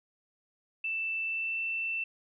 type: tone with pitch glide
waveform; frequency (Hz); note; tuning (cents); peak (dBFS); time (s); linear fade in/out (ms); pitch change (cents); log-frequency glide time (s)
sine; 2656 to 2674; E7 to E7; +12 to +24; -30; 0.84-2.04; 5; +12; 1.23-1.6
effects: none